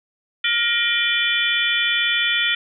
sine tone cluster, 1414 / 1880 / 2383 / 3055 / 3447 Hz, F6 / A#6 / D7 / G7 / A7, +21 / +14 / +25 / -45 / -36 cents, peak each -26 / -23 / -23 / -23 / -23 dBFS, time 0.44-2.55 s, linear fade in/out 5 ms, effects none

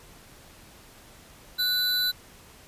square tone pair together, 1480 / 3994 Hz, F#6 / B7, 0 / +19 cents, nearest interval octave + perfect fourth, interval 1719 cents, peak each -32 / -24 dBFS, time 1.58-2.12 s, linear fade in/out 20 ms, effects pink hiss -51 dBFS RMS until 2.67 s + resampled to 32000 Hz

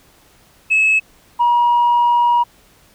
sine tone pair in turn, 2589 / 957 Hz, E7 / A#5, -32 / +45 cents, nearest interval octave + perfect fourth, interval 1723 cents, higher first, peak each -9 dBFS, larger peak neither, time 0.7-1 / 1.39-2.44 s, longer second, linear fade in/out 20 ms, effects tanh soft clip ceiling -8 dBFS + pink hiss -51 dBFS RMS until 2.94 s

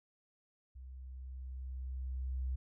sine tone with level ramp, 64.5 Hz, C2, 24 cents flat, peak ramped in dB -47 to -33 dBFS, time 0.75-2.56 s, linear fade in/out 10 ms, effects none

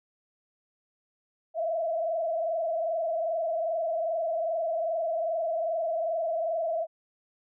sine tone with frequency modulation, 659.3 Hz, E5, in tune, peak -26 dBFS, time 1.54-6.87 s, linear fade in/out 50 ms, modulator 22.5 Hz, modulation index 1.3, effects none

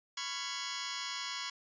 10% pulse chord, C# dominant seventh, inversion third, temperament just, 997.9 / 1108.7 / 1385.9 / 1663.1 Hz, B5 / C#6 / E#6 / G#6, +18 / 0 / -14 / +2 cents, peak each -34 / -33 / -37 / -35 dBFS, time 0.17-1.5 s, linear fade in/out 5 ms, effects resampled to 16000 Hz

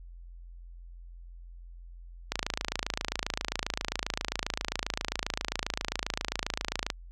click train, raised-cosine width 0.2 ms, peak -11 dBFS, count 127, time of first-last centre 2.32-6.902 s, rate 27.5 Hz, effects added 43 Hz sine -44 dBFS peak until 7.11 s

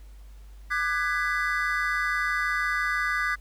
triangle chord, G# half-diminished seventh, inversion second, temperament just, 1196.1 / 1495.1 / 1661.2 / 1993.5 Hz, D6 / F#6 / G#6 / B6, +31 / +18 / 0 / +16 cents, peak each -28 dBFS, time 0.7-3.36 s, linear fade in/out 20 ms, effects added 50 Hz sine -43 dBFS peak until 3.4 s + pink hiss -61 dBFS RMS until 3.4 s

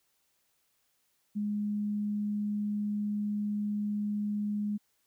sine tone, 207.7 Hz, G#3, in tune, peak -29 dBFS, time 1.35-4.78 s, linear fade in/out 20 ms, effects white hiss -74 dBFS RMS until 5.06 s

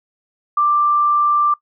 sine tone, 1180 Hz, D6, 8 cents sharp, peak -12 dBFS, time 0.57-1.54 s, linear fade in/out 5 ms, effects noise-tail reverb RT60 0.1 s tail -20 dB re dry

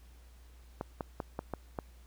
clicks, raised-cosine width 1 ms, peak -21 dBFS, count 6, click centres 0.811 / 1.008 / 1.202 / 1.391 / 1.537 / 1.788 s, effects added 60 Hz sine -53 dBFS peak until 2.06 s + pink hiss -65 dBFS RMS until 2.06 s

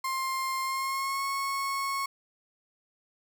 35% pulse tone with pitch glide, 1057 to 1098.1 Hz, C6 to C#6, +17 to -17 cents, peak -27 dBFS, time 0.04-2.06 s, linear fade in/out 5 ms, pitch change +66 cents, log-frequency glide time 0.63-1.24 s, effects none

